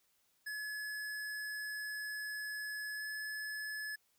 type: tone with pitch glide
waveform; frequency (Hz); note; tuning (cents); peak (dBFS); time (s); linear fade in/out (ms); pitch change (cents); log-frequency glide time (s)
square; 1704 to 1714.9; G#6 to A6; +44 to -45; -40; 0.46-3.96; 10; +11; 2.96-3.03
effects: white hiss -75 dBFS RMS until 4.18 s